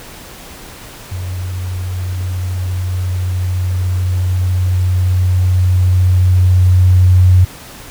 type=tone with level ramp; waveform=sine; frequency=91.4 Hz; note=F#2; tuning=21 cents flat; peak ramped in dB=-19 to -4 dBFS; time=1.11-7.45 s; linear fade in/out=10 ms; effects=pink hiss -34 dBFS RMS until 7.9 s